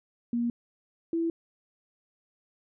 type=tone pair in turn; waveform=sine; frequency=237 / 332 Hz; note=A#3 / E4; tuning=+29 / +12 cents; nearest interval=tritone; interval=583 cents; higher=second; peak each=-25 dBFS; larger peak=neither; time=0.33-0.5 / 1.13-1.3 s; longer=neither; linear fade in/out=2 ms; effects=none